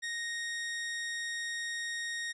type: tone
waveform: sawtooth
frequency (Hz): 1864.7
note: A#6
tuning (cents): 0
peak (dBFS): -31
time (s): 0.02-2.33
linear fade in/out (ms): 20
effects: resampled to 22050 Hz